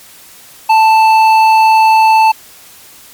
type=tone with hard clipping; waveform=triangle; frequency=882 Hz; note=A5; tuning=4 cents sharp; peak=-6 dBFS; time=0.69-2.32 s; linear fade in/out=10 ms; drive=12 dB; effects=white hiss -38 dBFS RMS until 3.13 s + MP3 96 kbps